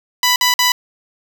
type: tone bursts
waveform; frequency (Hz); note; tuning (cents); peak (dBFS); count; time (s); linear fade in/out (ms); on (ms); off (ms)
10% pulse; 990; B5; +4; -3; 3; 0.23-0.72; 2; 130; 50
effects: none